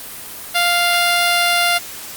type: tone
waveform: 10% pulse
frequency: 698.5 Hz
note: F5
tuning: in tune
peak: -5 dBFS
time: 0.54-1.79 s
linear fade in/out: 20 ms
effects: white hiss -32 dBFS RMS until 2.16 s + Opus 32 kbps